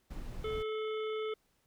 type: noise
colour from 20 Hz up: brown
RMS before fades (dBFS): -42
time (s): 0.1-0.63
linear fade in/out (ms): 10
type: harmonic tone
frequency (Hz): 434.1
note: A4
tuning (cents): -23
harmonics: 1 / 3 / 5 / 7 / 8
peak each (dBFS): -34 / -44 / -48 / -51 / -52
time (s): 0.44-1.34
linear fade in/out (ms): 5
effects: pink hiss -74 dBFS RMS until 1.66 s